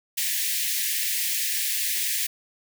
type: high-pass noise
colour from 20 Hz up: white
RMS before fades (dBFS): -26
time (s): 0.17-2.27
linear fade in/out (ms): 10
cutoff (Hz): 1700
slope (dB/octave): 96
effects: none